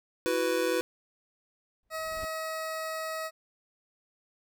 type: chord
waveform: square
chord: E suspended second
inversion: none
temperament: just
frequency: 329.6 / 370.8 / 494.4 Hz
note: E4 / F#4 / B4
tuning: 0 / +4 / +2 cents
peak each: -33 / -32 / -29 dBFS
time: 0.26-0.81 s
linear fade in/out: 0 ms
type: noise with exponential growth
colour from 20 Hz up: brown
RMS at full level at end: -39 dBFS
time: 1.83-2.25 s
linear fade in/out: 1 ms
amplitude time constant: 90 ms
type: tone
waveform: 20% pulse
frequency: 638 Hz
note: D#5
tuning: 43 cents sharp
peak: -28 dBFS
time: 1.9-3.31 s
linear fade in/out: 50 ms
effects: none